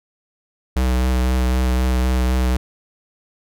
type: tone with vibrato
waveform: square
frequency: 63.2 Hz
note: B1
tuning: 41 cents sharp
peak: -16 dBFS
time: 0.76-2.57 s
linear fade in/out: 5 ms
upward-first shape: triangle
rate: 3.9 Hz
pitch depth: 22 cents each way
effects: none